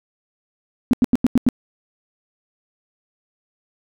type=tone bursts; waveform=sine; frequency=246.9 Hz; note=B3; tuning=in tune; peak=-10 dBFS; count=6; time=0.91-1.488 s; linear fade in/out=0 ms; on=23 ms; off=88 ms; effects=none

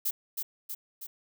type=noise with echo; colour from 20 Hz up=violet; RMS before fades=-29 dBFS; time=0.05-0.11 s; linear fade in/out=10 ms; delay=320 ms; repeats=3; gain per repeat=-4 dB; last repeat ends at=1.07 s; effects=none

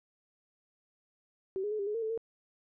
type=tone with pitch steps; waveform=sine; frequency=381.7 / 415.8 / 428.6 / 398.7 / 420.2 / 457.9 / 439 / 454.2 Hz; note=G4 / G#4 / A4 / G4 / G#4 / A#4 / A4 / A#4; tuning=-46 / +2 / -45 / +29 / +20 / -31 / -4 / -45 cents; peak=-31 dBFS; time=1.56-2.176 s; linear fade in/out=0 ms; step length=77 ms; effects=none

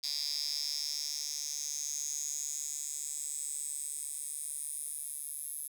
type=tone with high-pass filter sweep; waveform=10% pulse; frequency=146.83 Hz; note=D3; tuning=in tune; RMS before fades=-38 dBFS; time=0.03-5.68 s; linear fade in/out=10 ms; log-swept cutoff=4800 to 11000 Hz; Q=7.4; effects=none

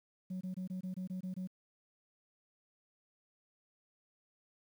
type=tone bursts; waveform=sine; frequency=185 Hz; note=F#3; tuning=in tune; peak=-35 dBFS; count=9; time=0.3-1.474 s; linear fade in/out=10 ms; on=110 ms; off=23 ms; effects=tanh soft clip ceiling -36 dBFS + 11-bit

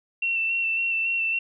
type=tone with vibrato; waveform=sine; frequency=2700 Hz; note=E7; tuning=41 cents sharp; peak=-22 dBFS; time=0.22-1.39 s; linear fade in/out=5 ms; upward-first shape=square; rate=3.6 Hz; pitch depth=17 cents each way; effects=none

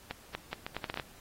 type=accelerating click train; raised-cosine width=0.3 ms; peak=-19 dBFS; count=10; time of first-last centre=0.11-0.998 s; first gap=240 ms; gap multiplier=0.75; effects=pink hiss -56 dBFS RMS until 1.2 s + AAC 48 kbps

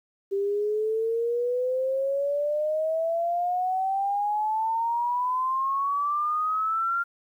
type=exponential sweep; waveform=sine; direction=up; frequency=392 to 1396.9 Hz; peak=-23 dBFS; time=0.31-7.04 s; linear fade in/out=20 ms; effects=10-bit

